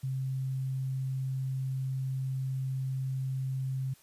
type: tone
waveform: sine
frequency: 132.3 Hz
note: C3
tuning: 20 cents sharp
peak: -30 dBFS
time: 0.03-3.94 s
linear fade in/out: 10 ms
effects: white hiss -61 dBFS RMS until 4.02 s + resampled to 32000 Hz